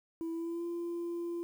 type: tone with pitch glide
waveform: sine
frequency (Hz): 329.6 to 342.6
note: E4 to F4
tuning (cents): 0 to -33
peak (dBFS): -32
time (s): 0.21-1.43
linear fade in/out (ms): 0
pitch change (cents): +67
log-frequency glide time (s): 0.32-0.65
effects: tanh soft clip ceiling -33 dBFS + 10-bit